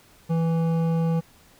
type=tone with hard clipping; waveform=sine; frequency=164.81 Hz; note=E3; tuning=in tune; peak=-22 dBFS; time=0.29-1.21 s; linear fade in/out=20 ms; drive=11 dB; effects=pink hiss -55 dBFS RMS until 1.59 s